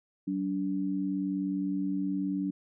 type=tone pair together; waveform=sine; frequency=189.09 / 288.2 Hz; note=F#3 / D4; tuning=+38 / -33 cents; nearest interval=perfect fifth; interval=729 cents; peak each=-32 / -30 dBFS; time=0.27-2.51 s; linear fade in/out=10 ms; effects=none

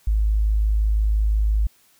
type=tone; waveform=sine; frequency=52.9 Hz; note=G#1; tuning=33 cents sharp; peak=-16 dBFS; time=0.07-1.67 s; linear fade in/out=5 ms; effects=white hiss -58 dBFS RMS until 1.99 s

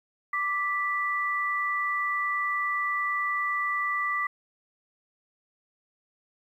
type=tone pair together; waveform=sine; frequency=1173.3 / 1972 Hz; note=D6 / B6; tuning=-2 / -3 cents; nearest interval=major sixth; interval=899 cents; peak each=-28 dBFS; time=0.33-4.27 s; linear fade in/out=5 ms; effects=10-bit

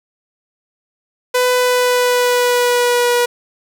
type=tone with pitch glide; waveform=sawtooth; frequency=499.4 to 484.1 Hz; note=B4 to B4; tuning=+19 to -35 cents; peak=-8 dBFS; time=1.34-3.26 s; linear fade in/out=10 ms; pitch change=-54 cents; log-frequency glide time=1.52-3.13 s; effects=none

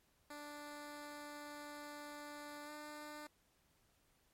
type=tone with pitch glide; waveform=10% pulse; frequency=293.7 to 299 Hz; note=D4 to D4; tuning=0 to +31 cents; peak=-40 dBFS; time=0.3-3.27 s; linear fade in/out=5 ms; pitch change=+31 cents; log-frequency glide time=2.65-2.7 s; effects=pink hiss -75 dBFS RMS until 4.33 s + MP3 64 kbps

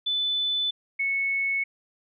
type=tone pair in turn; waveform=sine; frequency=3500 / 2205 Hz; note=A7 / C#7; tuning=-10 / -10 cents; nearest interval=minor sixth; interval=800 cents; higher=first; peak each=-23 dBFS; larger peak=neither; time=0.06-0.71 / 0.99-1.64 s; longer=neither; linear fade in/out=10 ms; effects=none

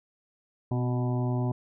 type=harmonic tone with a mistuned harmonic; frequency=123.47 Hz; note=B2; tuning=in tune; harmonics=1 / 2 / 3 / 5 / 6 / 7 / 8; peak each=-26 / -32 / -36 / -40 / -42 / -43 / -44 dBFS; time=0.71-1.52 s; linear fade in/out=5 ms; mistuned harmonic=2; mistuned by=+34 cents; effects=none

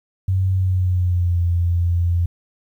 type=tone with pitch glide; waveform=sine; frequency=94.3 to 86.47 Hz; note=F#2 to F2; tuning=+33 to -17 cents; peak=-15 dBFS; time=0.28-2.26 s; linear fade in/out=5 ms; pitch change=-150 cents; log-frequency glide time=0.53-1.42 s; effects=9-bit

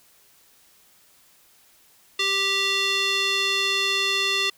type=tone with band-pass filter; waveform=square; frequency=392 Hz; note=G4; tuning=in tune; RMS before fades=-23 dBFS; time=2.19-4.5 s; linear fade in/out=5 ms; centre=3400 Hz; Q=2.4; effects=white hiss -57 dBFS RMS until 4.57 s

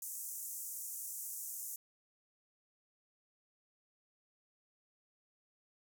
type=band-pass noise; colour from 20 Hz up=white; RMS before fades=-44 dBFS; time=0.02-1.76 s; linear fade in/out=2 ms; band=6300 to 16000 Hz; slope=48 dB/octave; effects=none

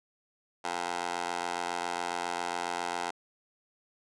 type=tone with high-pass filter; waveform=15% pulse; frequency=87.31 Hz; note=F2; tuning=in tune; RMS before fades=-34 dBFS; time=0.64-3.11 s; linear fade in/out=10 ms; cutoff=670 Hz; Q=1.8; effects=resampled to 22050 Hz

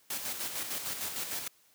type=noise with tremolo; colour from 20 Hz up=white; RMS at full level=-35 dBFS; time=0.1-1.48 s; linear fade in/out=5 ms; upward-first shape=square; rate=6.6 Hz; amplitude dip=45%; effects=white hiss -65 dBFS RMS until 1.74 s + high-pass 100 Hz 12 dB/octave

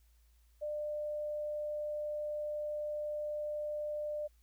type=tone; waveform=sine; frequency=598 Hz; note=D5; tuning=31 cents sharp; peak=-35 dBFS; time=0.61-4.28 s; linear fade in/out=20 ms; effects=added 57 Hz sine -63 dBFS peak until 4.42 s + white hiss -75 dBFS RMS until 4.42 s

